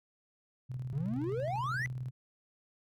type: tone with tremolo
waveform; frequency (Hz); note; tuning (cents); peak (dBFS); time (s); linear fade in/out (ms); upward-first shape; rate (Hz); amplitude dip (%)
sine; 127; B2; +49; -34; 0.69-2.11; 20; square; 19; 45
type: exponential sweep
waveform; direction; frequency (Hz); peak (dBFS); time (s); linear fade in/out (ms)
triangle; up; 129.1 to 2045; -31; 0.93-1.86; 0
effects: none